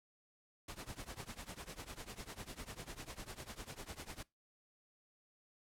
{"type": "noise with tremolo", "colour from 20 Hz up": "pink", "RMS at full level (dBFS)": -45, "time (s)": [0.68, 4.23], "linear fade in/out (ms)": 5, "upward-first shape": "triangle", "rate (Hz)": 10, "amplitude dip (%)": 95, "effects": ["noise-tail reverb RT60 0.2 s tail -22 dB re dry", "low-pass 12000 Hz 12 dB/octave"]}